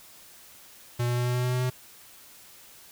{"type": "tone with pitch steps", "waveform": "square", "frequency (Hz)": [120.8, 121.64, 122.49, 123.34, 124.2, 125.06, 125.93, 126.81], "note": ["B2", "B2", "B2", "B2", "B2", "B2", "B2", "B2"], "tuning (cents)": [-38, -26, -14, -2, 10, 22, 34, 46], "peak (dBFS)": -25, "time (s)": [0.99, 1.702], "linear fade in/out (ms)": 10, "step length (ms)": 89, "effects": ["white hiss -51 dBFS RMS until 2.91 s"]}